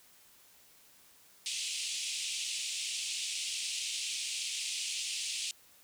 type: band-pass noise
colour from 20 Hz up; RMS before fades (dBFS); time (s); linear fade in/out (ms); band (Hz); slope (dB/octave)
pink; -37; 1.46-5.51; 0; 2500 to 9300; 48
effects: white hiss -61 dBFS RMS until 5.83 s